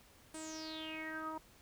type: tone with low-pass filter sweep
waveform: sawtooth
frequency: 315.7 Hz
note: D#4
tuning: 25 cents sharp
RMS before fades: -44 dBFS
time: 0.34-1.38 s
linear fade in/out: 5 ms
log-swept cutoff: 9000 to 1000 Hz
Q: 9.5
effects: pink hiss -63 dBFS RMS until 1.61 s